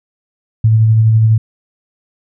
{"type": "tone with tremolo", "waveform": "sine", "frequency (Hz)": 110.8, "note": "A2", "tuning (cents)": 13, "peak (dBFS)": -5, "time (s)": [0.64, 1.38], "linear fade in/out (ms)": 5, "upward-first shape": "sine", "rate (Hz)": 12, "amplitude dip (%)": 25, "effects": []}